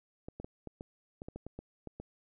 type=clicks; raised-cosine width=2 ms; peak=-29 dBFS; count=12; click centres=0.285 / 0.4 / 0.445 / 0.673 / 0.809 / 1.219 / 1.285 / 1.36 / 1.466 / 1.59 / 1.873 / 2 s; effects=none